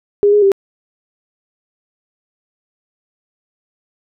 sine tone with pitch steps, 408.2 / 415.1 / 392.9 Hz, G#4 / G#4 / G4, -30 / -1 / +4 cents, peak -7 dBFS, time 0.23-0.518 s, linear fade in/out 0 ms, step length 96 ms, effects none

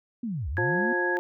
sine linear two-way sweep, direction down then up, 250.4 to 60.4 to 250.4 Hz, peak -28 dBFS, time 0.23-0.93 s, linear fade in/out 5 ms, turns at 0.49 s
sine tone, 1661.2 Hz, G#6, in tune, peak -26 dBFS, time 0.57-1.17 s, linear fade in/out 0 ms
harmonic tone, 177.2 Hz, F3, 25 cents sharp, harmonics 2 / 3 / 4 / 5, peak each -28 / -33 / -39 / -32 dBFS, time 0.58-1.19 s, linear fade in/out 0 ms
effects none

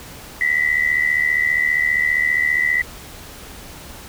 sine tone pair together, 1939 / 2014 Hz, B6 / B6, -32 / +33 cents, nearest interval minor second, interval 65 cents, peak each -18 dBFS, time 0.41-2.82 s, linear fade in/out 2 ms, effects added 68 Hz sine -46 dBFS peak until 4.08 s + pink hiss -38 dBFS RMS until 4.08 s

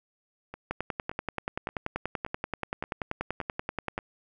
two click trains, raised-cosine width 0.5 ms, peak -24 / -15 dBFS, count 7 / 35, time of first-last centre 0.54-3.988 / 0.71-3.979 s, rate 1.74 / 10.4 Hz, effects none

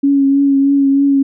sine tone with vibrato, 277.2 Hz, C#4, in tune, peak -8 dBFS, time 0.03-1.23 s, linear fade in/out 10 ms, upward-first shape triangle, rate 3.2 Hz, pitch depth 27 cents each way, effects none

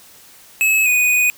square tone pair in turn, 2584 / 2481 Hz, E7 / D#7, -35 / -6 cents, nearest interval minor second, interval 71 cents, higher first, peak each -13 dBFS, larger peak neither, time 0.61-0.86 / 0.86-1.3 s, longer second, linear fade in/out 0 ms, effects white hiss -45 dBFS RMS until 1.37 s

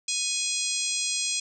harmonic tone, 830.6 Hz, G#5, in tune, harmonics 3 / 4 / 5 / 6 / 7 / 8 / 9 / 10, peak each -34 / -34 / -34 / -34 / -34 / -34 / -34 / -34 dBFS, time 0.08-1.4 s, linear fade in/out 5 ms, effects none

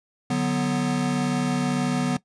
square chord, B minor, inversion first, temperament equal, 146.83 / 185 / 246.9 Hz, D3 / F#3 / B3, 0 / 0 / 0 cents, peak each -28 / -28 / -25 dBFS, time 0.3-2.17 s, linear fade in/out 5 ms, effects noise-tail reverb RT60 0.1 s tail -18 dB re dry + resampled to 22050 Hz

